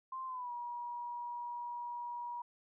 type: tone with pitch glide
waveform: sine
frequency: 1046.5 to 959.6 Hz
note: C6 to A#5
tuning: 0 to +50 cents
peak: -39 dBFS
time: 0.12-2.42 s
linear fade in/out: 5 ms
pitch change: -150 cents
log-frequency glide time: 0.26-0.52 s
effects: none